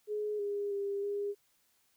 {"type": "tone with pitch steps", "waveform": "sine", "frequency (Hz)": [420.9, 406.7, 400.1, 406.3], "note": ["G#4", "G#4", "G4", "G#4"], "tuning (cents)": [23, -36, 35, -38], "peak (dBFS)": -32, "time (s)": [0.07, 1.35], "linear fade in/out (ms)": 50, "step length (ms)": 320, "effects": ["white hiss -72 dBFS RMS until 1.96 s"]}